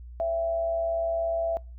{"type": "tone with frequency modulation", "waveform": "sine", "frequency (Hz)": 666, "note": "E5", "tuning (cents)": 18, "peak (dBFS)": -24, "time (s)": [0.2, 1.57], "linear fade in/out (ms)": 0, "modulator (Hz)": 117, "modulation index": 0.28, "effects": ["noise-tail reverb RT60 0.3 s tail -24 dB re dry", "added 60 Hz sine -40 dBFS peak until 1.78 s"]}